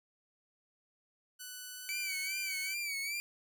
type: tone with pitch glide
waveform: 5% pulse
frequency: 1490 to 1520.4 Hz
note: F#6 to F#6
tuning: +12 to +47 cents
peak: -33 dBFS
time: 1.39-2.75 s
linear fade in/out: 20 ms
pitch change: +35 cents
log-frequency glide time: 1.73-2.25 s
type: tone with vibrato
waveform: sawtooth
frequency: 2290 Hz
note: D7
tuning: 44 cents flat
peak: -32 dBFS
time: 1.89-3.2 s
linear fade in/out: 0 ms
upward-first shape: sine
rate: 2.5 Hz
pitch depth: 75 cents each way
effects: none